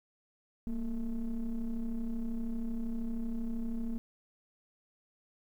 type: ring-modulated tone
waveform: triangle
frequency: 107.6 Hz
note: A2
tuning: 38 cents flat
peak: -27 dBFS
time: 0.67-3.98 s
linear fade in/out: 0 ms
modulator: 124 Hz
effects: 11-bit